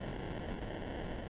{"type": "noise with sample-and-hold", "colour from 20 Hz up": "pink", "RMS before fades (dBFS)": -41, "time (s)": [0, 1.28], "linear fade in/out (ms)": 10, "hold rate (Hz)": 1225, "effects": ["resampled to 8000 Hz"]}